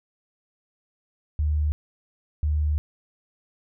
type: tone pair in turn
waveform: sine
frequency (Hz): 75.3 / 75.3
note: D2 / D2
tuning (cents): +44 / +44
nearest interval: unison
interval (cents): 0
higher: neither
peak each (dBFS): -20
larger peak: neither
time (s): 1.39-1.72 / 2.43-2.78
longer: second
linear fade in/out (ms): 0
effects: none